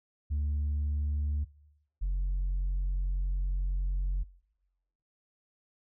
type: tone pair in turn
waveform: sine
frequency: 73.42 / 45.44 Hz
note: D2 / F#1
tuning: 0 / -31 cents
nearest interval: minor sixth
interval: 831 cents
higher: first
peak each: -25 dBFS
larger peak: neither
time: 0.3-1.45 / 2.01-4.24 s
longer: second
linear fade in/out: 20 ms
effects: noise-tail reverb RT60 1.0 s tail -24 dB re dry + tanh soft clip ceiling -26 dBFS